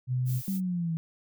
sine tone, 126.5 Hz, B2, 42 cents sharp, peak -25 dBFS, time 0.07-0.42 s, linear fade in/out 50 ms
violet noise, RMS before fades -41 dBFS, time 0.25-0.61 s, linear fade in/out 50 ms
sine linear sweep, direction down, 195.9 to 160 Hz, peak -27 dBFS, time 0.48-0.97 s, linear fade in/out 0 ms
effects none

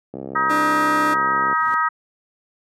click train, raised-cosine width 2 ms, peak -16 dBFS, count 94, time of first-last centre 0.14-1.528 s, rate 67 Hz
harmonic tone, 316.7 Hz, D#4, 31 cents sharp, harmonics 3 / 4 / 5 / 6, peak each -24 / -18 / -26 / -26 dBFS, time 0.35-1.89 s, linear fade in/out 10 ms
30% pulse tone, 301.3 Hz, D4, 44 cents sharp, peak -19 dBFS, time 0.49-1.15 s, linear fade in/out 20 ms
brown noise with exponential growth, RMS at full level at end -31 dBFS, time 1.34-1.74 s, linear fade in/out 0 ms, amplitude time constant 85 ms
effects high-pass 200 Hz 12 dB/octave + resampled to 32000 Hz

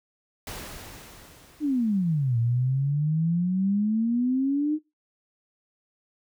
pink noise with exponential decay, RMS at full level -36 dBFS, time 0.47-2.91 s, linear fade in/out 2 ms, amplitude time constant 530 ms
sine exponential two-way sweep, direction down then up, 311.1 to 114.6 to 311.1 Hz, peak -21 dBFS, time 1.6-4.79 s, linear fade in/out 50 ms, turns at 2.38 s
effects noise-tail reverb RT60 0.2 s tail -21 dB re dry

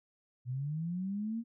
sine linear sweep, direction up, 119.9 to 235.4 Hz, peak -33 dBFS, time 0.45-1.44 s, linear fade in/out 50 ms, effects none

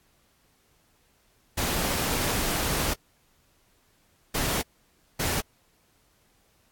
pink noise bursts at uneven times, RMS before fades -27 dBFS, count 3, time 1.57-2.94 / 4.34-4.62 / 5.19-5.41 s, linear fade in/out 10 ms, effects pink hiss -65 dBFS RMS until 6.71 s + AAC 64 kbps

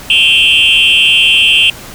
sine tone with frequency modulation, 2921 Hz, F#7, 23 cents flat, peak -3 dBFS, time 0.1-1.7 s, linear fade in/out 2 ms, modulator 148 Hz, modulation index 2.3, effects tanh soft clip ceiling -3 dBFS + pink hiss -30 dBFS RMS until 1.94 s

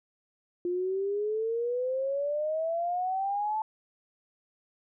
sine exponential sweep, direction up, 349.2 to 880 Hz, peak -27 dBFS, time 0.65-3.62 s, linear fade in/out 2 ms, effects none

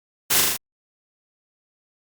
white noise with echo, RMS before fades -19 dBFS, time 0.3-0.41 s, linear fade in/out 10 ms, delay 40 ms, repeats 4, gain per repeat -2 dB, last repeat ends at 0.57 s, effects Opus 48 kbps

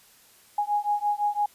sine beating tone pair, 825 / 830.9 Hz, G#5 / G#5, -12 / +1 cents, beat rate 5.9 Hz, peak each -26 dBFS, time 0.58-1.46 s, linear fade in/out 5 ms, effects white hiss -56 dBFS RMS until 1.54 s + resampled to 32000 Hz

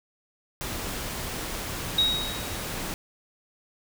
pink noise, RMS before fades -33 dBFS, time 0.61-2.94 s, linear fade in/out 0 ms
sine tone with exponential decay, 3796 Hz, A#7, 31 cents sharp, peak -17 dBFS, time 1.98-2.72 s, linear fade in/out 5 ms, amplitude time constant 160 ms
effects none

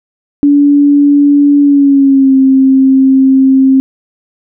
sine tone with pitch glide, 286.9 to 266.1 Hz, D4 to C4, -40 to +29 cents, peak -3 dBFS, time 0.43-3.8 s, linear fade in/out 0 ms, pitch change -131 cents, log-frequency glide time 1.61-2.35 s, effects none

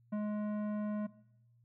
sine tone with tanh clipping, 210 Hz, G#3, 19 cents sharp, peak -35 dBFS, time 0.12-1.07 s, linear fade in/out 10 ms, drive 13 dB, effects noise-tail reverb RT60 0.8 s tail -19 dB re dry + added 118 Hz sine -64 dBFS peak until 1.64 s

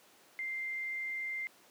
sine tone, 2093 Hz, C7, in tune, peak -35 dBFS, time 0.39-1.47 s, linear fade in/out 0 ms, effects pink hiss -61 dBFS RMS until 1.7 s + high-pass 300 Hz 12 dB/octave

